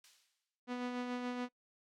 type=noise with exponential decay; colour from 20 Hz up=violet; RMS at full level=-42 dBFS; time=0.04-0.6 s; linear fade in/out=2 ms; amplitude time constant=120 ms
type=tone with tremolo; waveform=sawtooth; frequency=246.9 Hz; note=B3; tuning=in tune; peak=-32 dBFS; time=0.67-1.49 s; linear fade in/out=50 ms; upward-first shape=sine; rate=7 Hz; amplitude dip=35%
effects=noise-tail reverb RT60 0.1 s tail -21 dB re dry + low-pass 4000 Hz 12 dB/octave